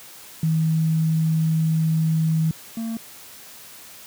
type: tone pair in turn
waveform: sine / triangle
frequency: 160 / 226.8 Hz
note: D#3 / A#3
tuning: +49 / -47 cents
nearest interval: tritone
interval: 604 cents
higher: second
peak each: -17 / -23 dBFS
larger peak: first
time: 0.43-2.51 / 2.77-2.97 s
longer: first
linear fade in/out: 2 ms
effects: white hiss -43 dBFS RMS until 4.06 s + high-pass 60 Hz 12 dB/octave